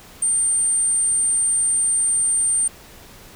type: tone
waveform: sine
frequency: 8870 Hz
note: C#9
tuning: in tune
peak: -16 dBFS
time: 0.22-2.68 s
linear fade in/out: 5 ms
effects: pink hiss -44 dBFS RMS until 3.35 s